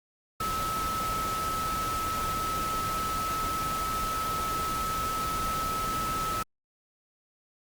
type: tone in noise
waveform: sine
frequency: 1299 Hz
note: E6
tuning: 26 cents flat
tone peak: -29 dBFS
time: 0.4-6.43 s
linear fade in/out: 5 ms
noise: pink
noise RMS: -35 dBFS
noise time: 0.4-6.43 s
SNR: +3 dB
effects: Opus 48 kbps